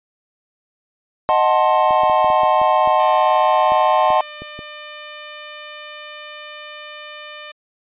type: chord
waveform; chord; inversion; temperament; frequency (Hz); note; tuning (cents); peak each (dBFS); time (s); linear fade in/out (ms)
triangle; D# diminished seventh; none; equal with one note detuned; 622.3 / 740 / 880 / 1055.6; D#5 / F#5 / A5 / C6; 0 / 0 / 0 / +15; -16; 1.29-4.21; 0
type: noise with tremolo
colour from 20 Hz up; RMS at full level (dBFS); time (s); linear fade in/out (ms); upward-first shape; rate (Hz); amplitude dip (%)
violet; -34; 1.76-4.53; 20; sine; 1.5; 55
type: clicks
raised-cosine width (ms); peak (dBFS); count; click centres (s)
2; -20; 12; 1.908 / 2.035 / 2.098 / 2.245 / 2.302 / 2.434 / 2.616 / 2.875 / 3.72 / 4.104 / 4.42 / 4.591
type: tone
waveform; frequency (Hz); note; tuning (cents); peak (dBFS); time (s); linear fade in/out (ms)
5% pulse; 600; D5; +37; -19; 2.99-7.52; 10
effects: resampled to 8000 Hz